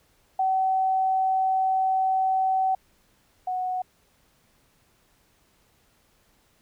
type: tone pair in turn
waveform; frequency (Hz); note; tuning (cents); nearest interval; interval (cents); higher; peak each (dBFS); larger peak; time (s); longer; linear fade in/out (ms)
sine; 760 / 737.9; F#5 / F#5; +46 / -5; minor second; 51; first; -20 / -25; first; 0.39-2.75 / 3.47-3.82; first; 5
effects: pink hiss -64 dBFS RMS until 6.61 s